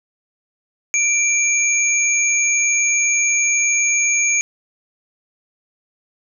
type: tone pair together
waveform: sine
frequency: 2349 / 6644 Hz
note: D7 / G#8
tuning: 0 / 0 cents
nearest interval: octave + tritone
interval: 1800 cents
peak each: -17 dBFS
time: 0.94-4.41 s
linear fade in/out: 0 ms
effects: none